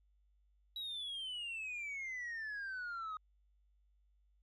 sine exponential sweep, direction down, 3900 to 1244.5 Hz, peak -38 dBFS, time 0.76-3.17 s, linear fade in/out 2 ms, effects tanh soft clip ceiling -39 dBFS + added 50 Hz sine -69 dBFS peak until 4.42 s

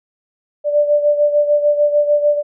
sine beating tone pair, 587.3 / 594 Hz, D5 / D5, 0 / +20 cents, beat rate 6.7 Hz, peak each -12 / -18 dBFS, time 0.64-2.43 s, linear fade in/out 50 ms, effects none

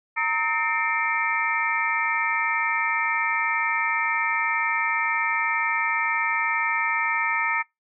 sine tone cluster, 922 / 1281 / 1811 / 2128 / 2326 Hz, A#5 / E6 / A6 / C7 / D7, -19 / -50 / +49 / +29 / -17 cents, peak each -28 dBFS, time 0.16-7.63 s, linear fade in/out 20 ms, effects noise-tail reverb RT60 0.2 s tail -26 dB re dry

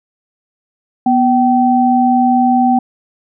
sine tone pair together, 245.5 / 770 Hz, B3 / G5, -10 / -31 cents, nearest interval octave + minor sixth, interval 1979 cents, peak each -11 dBFS, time 1.06-2.79 s, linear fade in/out 5 ms, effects none

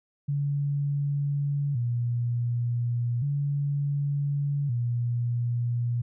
sine tone with vibrato, 130.81 Hz, C3, in tune, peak -24 dBFS, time 0.28-6.02 s, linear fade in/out 10 ms, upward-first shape square, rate 0.34 Hz, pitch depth 150 cents each way, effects none

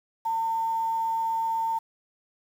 sine tone with quantisation, 904 Hz, A5, 47 cents sharp, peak -24 dBFS, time 0.25-1.79 s, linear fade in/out 10 ms, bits 8, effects none

